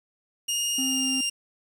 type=tone with pitch glide; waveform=20% pulse; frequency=2840 to 2798 Hz; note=F7 to F7; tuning=+28 to +3 cents; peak=-19 dBFS; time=0.48-1.3 s; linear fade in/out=10 ms; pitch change=-25 cents; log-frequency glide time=0.79-1.13 s
type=tone; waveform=triangle; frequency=263.2 Hz; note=C4; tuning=10 cents sharp; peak=-26 dBFS; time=0.78-1.21 s; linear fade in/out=5 ms
effects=8-bit